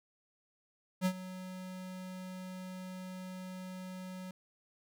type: tone with ADSR envelope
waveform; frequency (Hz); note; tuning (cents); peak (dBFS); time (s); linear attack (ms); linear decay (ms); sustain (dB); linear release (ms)
square; 185; F#3; 0; -27; 1.01-4.31; 47; 68; -16; 3
effects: none